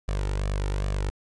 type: tone with flanger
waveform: sawtooth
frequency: 49.16 Hz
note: G1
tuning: 6 cents sharp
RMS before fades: -27 dBFS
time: 0.08-1.1 s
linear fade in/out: 0 ms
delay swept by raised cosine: 1.7 to 2.21 ms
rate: 2.5 Hz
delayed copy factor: +0.6
effects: resampled to 22050 Hz